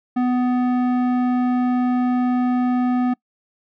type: tone with low-pass filter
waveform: square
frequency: 249 Hz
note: B3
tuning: 14 cents sharp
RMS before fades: -19 dBFS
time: 0.16-3.14 s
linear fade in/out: 10 ms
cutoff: 1200 Hz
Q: 0.72
effects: noise-tail reverb RT60 0.1 s tail -24 dB re dry